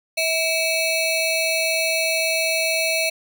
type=ring-modulated tone; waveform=25% pulse; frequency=1633 Hz; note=G#6; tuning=30 cents flat; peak=-12 dBFS; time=0.17-3.1 s; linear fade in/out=10 ms; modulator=987 Hz; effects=none